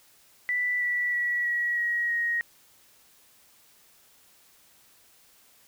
sine tone with pitch steps, 1975.5 / 1956.2 / 1937.1 / 1918.2 / 1899.4 / 1880.8 Hz, B6 / B6 / B6 / A#6 / A#6 / A#6, 0 / -17 / -34 / +49 / +32 / +15 cents, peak -24 dBFS, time 0.49-2.41 s, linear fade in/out 0 ms, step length 320 ms, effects white hiss -59 dBFS RMS until 5.67 s

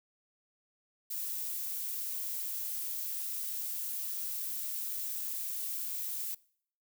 violet noise, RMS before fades -37 dBFS, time 1.1-6.35 s, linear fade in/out 10 ms, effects noise-tail reverb RT60 0.6 s tail -23 dB re dry

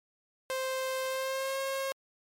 sawtooth tone with pitch glide, 523.3 to 539.6 Hz, C5 to C#5, 0 to -47 cents, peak -27 dBFS, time 0.5-1.92 s, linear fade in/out 0 ms, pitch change +53 cents, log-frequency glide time 1.07-1.58 s, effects MP3 64 kbps

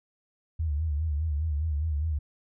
sine tone with vibrato, 76.5 Hz, D#2, 29 cents flat, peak -25 dBFS, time 0.59-2.19 s, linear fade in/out 10 ms, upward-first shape sine, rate 4.9 Hz, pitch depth 110 cents each way, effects none

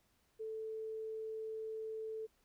sine tone, 440 Hz, A4, in tune, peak -40 dBFS, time 0.39-2.27 s, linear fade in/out 20 ms, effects pink hiss -75 dBFS RMS until 2.44 s

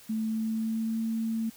sine tone with pitch glide, 220 to 224.6 Hz, A3 to A3, 0 to +36 cents, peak -27 dBFS, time 0.09-1.5 s, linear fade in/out 10 ms, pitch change +36 cents, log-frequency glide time 0.2-1.02 s, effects white hiss -53 dBFS RMS until 1.56 s

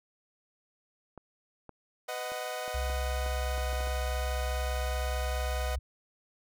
clicks, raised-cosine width 1 ms, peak -31 dBFS, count 10, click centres 1.177 / 1.693 / 2.319 / 2.679 / 2.899 / 3.263 / 3.579 / 3.73 / 3.806 / 3.873 s
sawtooth chord, B major, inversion none, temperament equal with one note detuned, 501.6 / 622.3 / 740 Hz, B4 / D#5 / F#5, +27 / 0 / 0 cents, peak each -36 / -34 / -35 dBFS, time 2.08-5.76 s, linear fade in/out 10 ms
sine tone with pitch glide, 65.41 to 64.47 Hz, C2 to C2, 0 to -25 cents, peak -30 dBFS, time 2.74-5.79 s, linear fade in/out 10 ms, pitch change -25 cents, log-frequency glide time 3.36-3.57 s
effects none

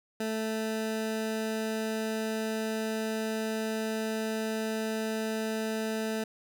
20% pulse tone, 220 Hz, A3, in tune, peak -25 dBFS, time 0.2-6.24 s, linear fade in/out 5 ms, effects none

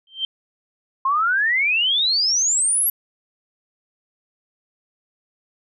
sine tone with exponential growth, 3136 Hz, G7, in tune, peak -17 dBFS, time 0.07-0.25 s, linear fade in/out 2 ms, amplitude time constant 38 ms
sine exponential sweep, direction up, 1046.5 to 11840 Hz, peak -16 dBFS, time 1.05-2.9 s, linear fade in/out 5 ms
effects none

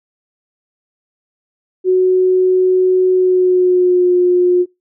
sine tone with pitch glide, 370 to 358.2 Hz, F#4 to F4, 0 to +44 cents, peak -8 dBFS, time 1.84-4.66 s, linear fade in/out 50 ms, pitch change -56 cents, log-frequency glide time 3.12-4.14 s, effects noise-tail reverb RT60 0.2 s tail -22 dB re dry

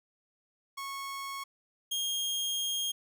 sawtooth tone pair in turn, 1100 / 3240 Hz, C#6 / G#7, -14 / -43 cents, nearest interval octave + perfect fifth, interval 1871 cents, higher second, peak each -33 / -27 dBFS, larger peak second, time 0.77-1.44 / 1.91-2.92 s, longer second, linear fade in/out 10 ms, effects none

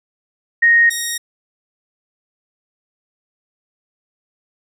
sine / 5% pulse tone pair in turn, 1864.7 / 1872.3 Hz, A#6 / A#6, 0 / +7 cents, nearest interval unison, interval 7 cents, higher second, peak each -8 dBFS, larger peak neither, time 0.62-0.9 / 0.9-1.18 s, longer neither, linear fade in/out 10 ms, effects low-pass 11000 Hz 12 dB/octave

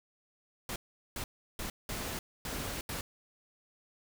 pink noise bursts at uneven times, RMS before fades -38 dBFS, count 6, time 0.69-0.76 / 1.16-1.24 / 1.59-1.7 / 1.89-2.19 / 2.45-2.81 / 2.89-3.01 s, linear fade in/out 2 ms, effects none

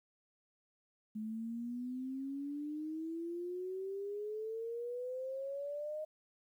sine exponential sweep, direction up, 213.4 to 622.3 Hz, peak -38 dBFS, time 1.15-6.05 s, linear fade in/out 10 ms, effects 12-bit

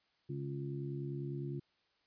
harmonic tone, 69.9 Hz, C#2, 15 cents sharp, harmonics 2 / 3 / 4 / 5, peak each -39 / -50 / -48 / -44 dBFS, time 0.29-1.6 s, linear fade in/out 10 ms, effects white hiss -75 dBFS RMS until 2.06 s + resampled to 11025 Hz

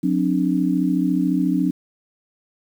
sine tone cluster, 181.1 / 264.9 / 299 Hz, F#3 / C4 / D4, -37 / +22 / +31 cents, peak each -21 dBFS, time 0.03-1.71 s, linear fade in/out 10 ms, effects 8-bit

